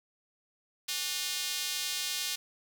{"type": "tone with high-pass filter", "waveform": "square", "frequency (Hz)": 164.2, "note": "E3", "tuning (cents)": -6, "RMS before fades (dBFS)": -34, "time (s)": [0.88, 2.36], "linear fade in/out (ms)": 10, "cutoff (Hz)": 3600, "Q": 1.2, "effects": []}